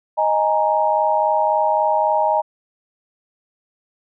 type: chord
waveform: sine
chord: D# suspended fourth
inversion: none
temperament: just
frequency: 622.3 / 829.7 / 933.4 Hz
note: D#5 / G#5 / A#5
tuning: 0 / -2 / +2 cents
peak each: -19 dBFS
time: 0.17-2.42 s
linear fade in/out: 20 ms
effects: none